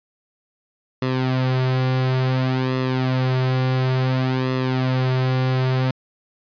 sawtooth tone with flanger, 129.3 Hz, C3, 20 cents flat, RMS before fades -20 dBFS, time 1.02-5.91 s, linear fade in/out 2 ms, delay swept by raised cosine 1.3 to 4.6 ms, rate 0.57 Hz, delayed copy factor -0.65, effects resampled to 11025 Hz

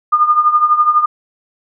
sine tone with tremolo, 1216 Hz, D#6, 40 cents flat, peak -5 dBFS, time 0.12-1.06 s, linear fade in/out 10 ms, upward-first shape triangle, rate 12 Hz, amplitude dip 80%, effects none

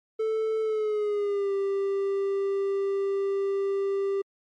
triangle tone with pitch glide, 440 to 394.3 Hz, A4 to G4, 0 to +10 cents, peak -22 dBFS, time 0.19-4.22 s, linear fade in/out 10 ms, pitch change -190 cents, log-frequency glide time 0.61-1.53 s, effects MP3 48 kbps

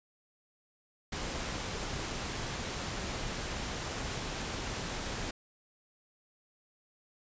pink noise, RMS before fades -37 dBFS, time 1.12-5.31 s, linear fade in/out 5 ms, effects resampled to 16000 Hz

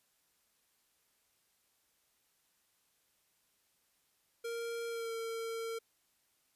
square tone with pitch glide, 465.1 to 455 Hz, A#4 to A#4, -4 to -42 cents, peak -38 dBFS, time 4.44-5.79 s, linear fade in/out 10 ms, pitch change -38 cents, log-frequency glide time 4.88-5.13 s, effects white hiss -75 dBFS RMS until 6.55 s + resampled to 32000 Hz

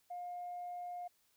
sine tone, 710 Hz, F5, 28 cents sharp, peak -40 dBFS, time 0.1-1.08 s, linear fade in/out 10 ms, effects tanh soft clip ceiling -37 dBFS + white hiss -74 dBFS RMS until 1.36 s

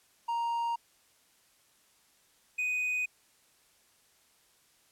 triangle tone pair in turn, 934 / 2493 Hz, A#5 / D#7, +3 / +3 cents, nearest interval octave + perfect fourth, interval 1700 cents, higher second, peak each -27 dBFS, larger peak neither, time 0.28-0.76 / 2.58-3.06 s, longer neither, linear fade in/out 10 ms, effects white hiss -66 dBFS RMS until 4.91 s + low-pass 12000 Hz 12 dB/octave

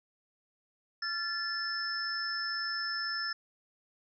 sine tone cluster, 1373 / 1742 / 5260 Hz, F6 / A6 / E8, -30 / -18 / -5 cents, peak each -39 / -36 / -35 dBFS, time 1.02-3.33 s, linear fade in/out 5 ms, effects none

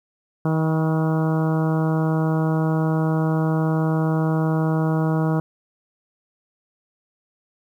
harmonic tone with a mistuned harmonic, 158.8 Hz, D#3, 36 cents sharp, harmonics 1 / 2 / 3 / 4 / 5 / 6 / 7 / 8 / 9, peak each -19 / -25 / -29 / -31 / -33 / -35 / -36 / -37 / -38 dBFS, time 0.45-5.4 s, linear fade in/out 2 ms, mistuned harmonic 6, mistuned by +27 cents, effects 9-bit

